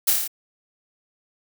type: noise with echo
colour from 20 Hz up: blue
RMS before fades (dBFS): -17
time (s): 0.07-0.11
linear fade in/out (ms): 10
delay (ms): 28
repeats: 6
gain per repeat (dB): -2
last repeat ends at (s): 0.278
effects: none